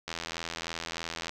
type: click train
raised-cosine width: 0.2 ms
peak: -17 dBFS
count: 102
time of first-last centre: 0.08-1.294 s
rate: 83.2 Hz
effects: none